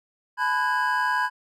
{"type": "tone cluster", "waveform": "triangle", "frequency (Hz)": [862, 997, 1487, 1638], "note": ["A5", "B5", "F#6", "G#6"], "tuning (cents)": [-36, 16, 8, -24], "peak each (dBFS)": [-29, -22, -30, -24], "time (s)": [0.37, 1.3], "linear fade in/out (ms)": 50, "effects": []}